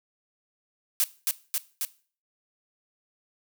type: noise with echo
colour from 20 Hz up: blue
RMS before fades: -23 dBFS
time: 1-1.04 s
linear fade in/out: 0 ms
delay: 270 ms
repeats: 3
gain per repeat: -2 dB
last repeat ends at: 1.85 s
effects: noise-tail reverb RT60 0.4 s tail -18 dB re dry